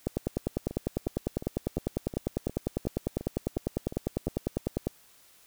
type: two click trains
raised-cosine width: 2 ms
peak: -14 / -24 dBFS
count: 49 / 11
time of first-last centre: 0.07-4.87 / 0.71-4.281 s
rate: 10 / 2.8 Hz
effects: white hiss -59 dBFS RMS until 5.46 s